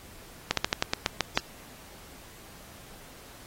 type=slowing click train; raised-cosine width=0.2 ms; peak=-5 dBFS; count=9; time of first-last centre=0.51-1.375 s; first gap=63 ms; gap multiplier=1.15; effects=pink hiss -50 dBFS RMS until 3.46 s + AAC 48 kbps